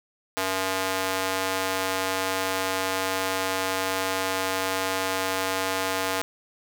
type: tone with high-pass filter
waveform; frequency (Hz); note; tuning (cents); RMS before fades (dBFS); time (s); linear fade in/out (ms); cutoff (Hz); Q
square; 94.7; F#2; +41; -27; 0.37-6.22; 0; 590; 0.71
effects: none